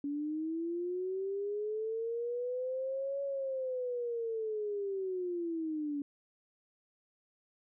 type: linear two-way sweep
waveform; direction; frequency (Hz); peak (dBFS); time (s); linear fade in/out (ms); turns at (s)
sine; up then down; 282.5 to 560 to 282.5; -33; 0.04-6.02; 2; 3.22
effects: none